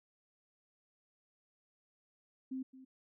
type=tone with echo; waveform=sine; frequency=261.6 Hz; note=C4; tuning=in tune; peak=-37 dBFS; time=2.51-2.63 s; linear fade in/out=10 ms; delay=220 ms; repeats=1; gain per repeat=-15 dB; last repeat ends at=2.85 s; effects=none